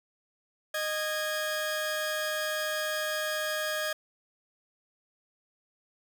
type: tone pair together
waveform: sawtooth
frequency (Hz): 617.3 / 1648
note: D#5 / G#6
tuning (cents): -14 / -14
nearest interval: octave + perfect fourth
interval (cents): 1700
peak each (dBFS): -28 / -29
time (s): 0.74-3.93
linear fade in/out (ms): 5
effects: none